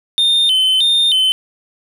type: tone with vibrato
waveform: triangle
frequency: 3335 Hz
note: G#7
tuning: 7 cents sharp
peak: -9 dBFS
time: 0.18-1.32 s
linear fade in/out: 0 ms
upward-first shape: square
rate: 1.6 Hz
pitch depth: 150 cents each way
effects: none